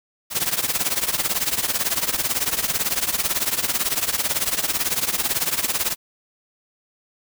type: noise with tremolo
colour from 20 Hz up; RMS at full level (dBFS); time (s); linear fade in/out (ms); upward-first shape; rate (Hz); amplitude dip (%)
white; -19; 0.3-5.96; 50; triangle; 18; 90
effects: none